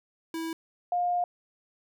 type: tone pair in turn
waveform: square / sine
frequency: 326.6 / 709 Hz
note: E4 / F5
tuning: -16 / +26 cents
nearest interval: octave + minor second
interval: 1342 cents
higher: second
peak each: -32 / -24 dBFS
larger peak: second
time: 0.34-0.53 / 0.92-1.24 s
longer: second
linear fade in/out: 2 ms
effects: none